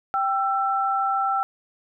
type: tone pair together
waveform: sine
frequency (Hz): 784 / 1336.5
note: G5 / E6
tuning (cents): 0 / +23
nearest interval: major sixth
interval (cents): 923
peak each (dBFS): -23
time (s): 0.14-1.43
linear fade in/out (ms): 0
effects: none